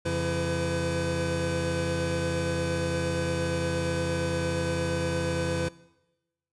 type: tone cluster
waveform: square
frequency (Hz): 87.9 / 138.1 / 171.2 / 334.9 / 505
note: F2 / C#3 / F3 / E4 / B4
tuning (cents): +12 / -6 / -34 / +27 / +39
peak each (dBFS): -34 / -35 / -35 / -34 / -31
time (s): 0.05-5.69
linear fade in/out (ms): 10
effects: noise-tail reverb RT60 1.0 s tail -21 dB re dry + resampled to 24000 Hz